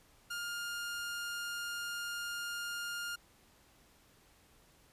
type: tone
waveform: sawtooth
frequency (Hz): 1410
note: F6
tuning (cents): +16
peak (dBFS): -34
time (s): 0.3-3.16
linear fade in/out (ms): 10
effects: pink hiss -65 dBFS RMS until 4.92 s + resampled to 32000 Hz